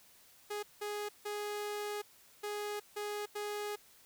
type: tone bursts at uneven times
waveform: sawtooth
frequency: 415.3 Hz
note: G#4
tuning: in tune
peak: -33 dBFS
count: 6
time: 0.5-0.63 / 0.81-1.09 / 1.25-2.02 / 2.43-2.8 / 2.96-3.26 / 3.35-3.76 s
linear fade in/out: 10 ms
effects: white hiss -62 dBFS RMS until 4.05 s